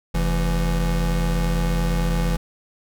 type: tone pair together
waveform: square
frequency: 44.44 / 167.8 Hz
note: F1 / E3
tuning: +31 / +31 cents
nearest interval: octave + major seventh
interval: 2300 cents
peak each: -21 / -24 dBFS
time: 0.14-2.37 s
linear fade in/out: 10 ms
effects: none